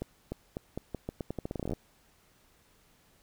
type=accelerating click train; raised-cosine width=2 ms; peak=-21 dBFS; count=20; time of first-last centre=0.02-1.734 s; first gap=300 ms; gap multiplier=0.83; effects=pink hiss -65 dBFS RMS until 3.22 s